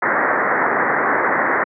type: low-pass noise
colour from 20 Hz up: white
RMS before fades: -17 dBFS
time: 0.02-1.64 s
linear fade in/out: 5 ms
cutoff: 2000 Hz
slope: 96 dB/octave
effects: high-pass 300 Hz 12 dB/octave